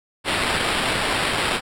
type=noise with sample-and-hold; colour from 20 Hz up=white; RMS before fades=-22 dBFS; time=0.24-1.61 s; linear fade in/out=50 ms; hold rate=6300 Hz; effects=low-pass 10000 Hz 12 dB/octave